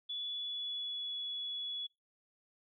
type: tone with pitch glide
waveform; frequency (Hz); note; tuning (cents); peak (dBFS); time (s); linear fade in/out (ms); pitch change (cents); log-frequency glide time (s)
sine; 3427 to 3392; A7 to G#7; -46 to +36; -37; 0.09-1.87; 10; -18; 0.29-1.16
effects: noise-tail reverb RT60 0.2 s tail -23 dB re dry